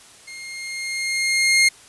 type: tone with level ramp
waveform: sawtooth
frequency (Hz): 2131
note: C7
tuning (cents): +31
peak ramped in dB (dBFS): -32 to -8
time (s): 0.27-1.69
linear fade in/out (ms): 10
effects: white hiss -47 dBFS RMS until 1.88 s + resampled to 24000 Hz